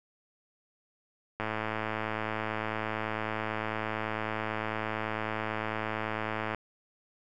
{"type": "click train", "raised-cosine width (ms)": 0.5, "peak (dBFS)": -17, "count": 562, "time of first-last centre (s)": [1.4, 6.547], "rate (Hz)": 109, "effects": []}